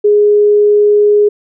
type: tone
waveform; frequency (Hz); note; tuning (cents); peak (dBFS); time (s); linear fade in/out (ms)
sine; 415.3; G#4; 0; -5; 0.04-1.29; 10
effects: none